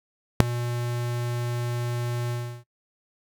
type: tone with ADSR envelope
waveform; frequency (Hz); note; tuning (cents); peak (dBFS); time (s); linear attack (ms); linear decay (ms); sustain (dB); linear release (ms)
square; 120.4; B2; -44; -5; 0.4-2.64; 4; 4; -22; 330
effects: noise-tail reverb RT60 0.1 s tail -20 dB re dry